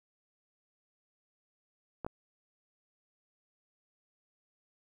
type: clicks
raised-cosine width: 1 ms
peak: -23 dBFS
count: 2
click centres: 2.047 / 2.065 s
effects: 10-bit